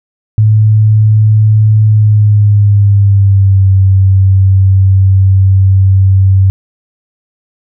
sine tone with pitch glide, 107.7 to 95.95 Hz, A2 to G2, -37 to -37 cents, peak -3 dBFS, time 0.38-6.5 s, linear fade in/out 0 ms, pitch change -200 cents, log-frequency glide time 1.85-3.7 s, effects none

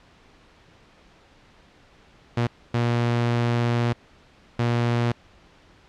sawtooth tone bursts at uneven times, 119 Hz, A#2, 36 cents sharp, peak -16 dBFS, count 3, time 2.37-2.47 / 2.74-3.93 / 4.59-5.12 s, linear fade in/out 5 ms, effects pink hiss -54 dBFS RMS until 5.88 s + low-pass 4000 Hz 12 dB/octave

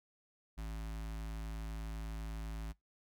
square tone with notch filter, 54 Hz, A1, 32 cents flat, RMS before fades -42 dBFS, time 0.57-2.73 s, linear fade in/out 20 ms, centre 460 Hz, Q 1.8, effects noise-tail reverb RT60 0.2 s tail -23 dB re dry

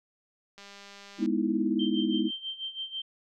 click train, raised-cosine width 0.2 ms, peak -31 dBFS, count 137, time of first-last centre 0.58-1.26 s, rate 200 Hz
sine chord, E major seventh, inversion first, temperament equal, 207.7 / 246.9 / 311.1 / 329.6 Hz, G#3 / B3 / D#4 / E4, 0 / 0 / 0 / 0 cents, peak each -30 dBFS, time 1.18-2.31 s, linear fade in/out 50 ms
sine tone with tremolo, 3136 Hz, G7, in tune, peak -31 dBFS, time 1.79-3.02 s, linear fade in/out 5 ms, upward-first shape sine, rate 6.1 Hz, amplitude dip 80%
effects none

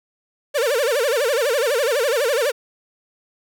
45% pulse tone with vibrato, 516 Hz, C5, 24 cents flat, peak -17 dBFS, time 0.54-2.52 s, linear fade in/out 20 ms, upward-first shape sine, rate 12 Hz, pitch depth 250 cents each way, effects none

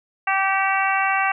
harmonic tone with a mistuned harmonic, 387.7 Hz, G4, 19 cents flat, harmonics 2 / 3 / 4 / 5 / 6 / 7, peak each -22 / -24 / -25 / -26 / -27 / -27 dBFS, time 0.27-1.32 s, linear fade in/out 5 ms, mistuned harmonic 6, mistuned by -33 cents, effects none

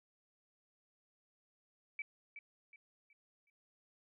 sine tone with echo, 2302 Hz, D7, 35 cents flat, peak -38 dBFS, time 1.99-2.02 s, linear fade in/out 2 ms, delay 370 ms, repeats 4, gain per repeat -9 dB, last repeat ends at 3.5 s, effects none

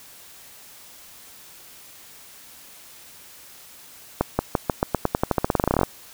accelerating click train, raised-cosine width 1 ms, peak -4 dBFS, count 23, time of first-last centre 4.21-5.833 s, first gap 180 ms, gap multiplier 0.9, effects white hiss -46 dBFS RMS until 6.13 s

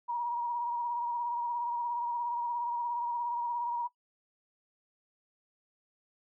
sine tone with vibrato, 953 Hz, A#5, 38 cents sharp, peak -30 dBFS, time 0.08-3.88 s, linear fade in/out 20 ms, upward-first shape sine, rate 17 Hz, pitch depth 30 cents each way, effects noise-tail reverb RT60 0.1 s tail -19 dB re dry

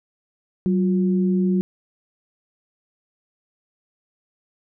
sine tone pair together, 188.3 / 355.5 Hz, F#3 / F4, +31 / +31 cents, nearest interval major seventh, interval 1100 cents, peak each -17 / -25 dBFS, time 0.66-1.61 s, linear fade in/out 0 ms, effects none

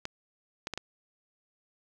clicks, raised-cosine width 0.2 ms, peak -17 dBFS, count 4, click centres 0.054 / 0.671 / 0.737 / 0.776 s, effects none

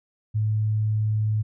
sine tone, 107.6 Hz, A2, 38 cents flat, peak -20 dBFS, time 0.34-1.43 s, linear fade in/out 20 ms, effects none

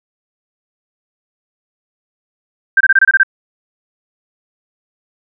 sine tone bursts, 1572 Hz, G6, 4 cents sharp, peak -5 dBFS, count 8, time 2.77-3.233 s, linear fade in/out 5 ms, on 36 ms, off 25 ms, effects none

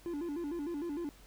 triangle tone with vibrato, 315.4 Hz, D#4, 24 cents sharp, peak -33 dBFS, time 0.06-1.09 s, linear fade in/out 0 ms, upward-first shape square, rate 6.6 Hz, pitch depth 150 cents each way, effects added 48 Hz sine -58 dBFS peak until 1.26 s + pink hiss -60 dBFS RMS until 1.26 s

